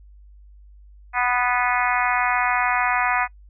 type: harmonic tone with a mistuned harmonic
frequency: 246.9 Hz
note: B3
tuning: in tune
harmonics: 3 / 4 / 5 / 6 / 7 / 8 / 9 / 10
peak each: -24 / -25 / -26 / -27 / -27 / -28 / -29 / -29 dBFS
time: 1.13-3.28 s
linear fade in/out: 50 ms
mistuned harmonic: 9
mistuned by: -43 cents
effects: noise-tail reverb RT60 0.1 s tail -23 dB re dry + added 50 Hz sine -44 dBFS peak until 3.49 s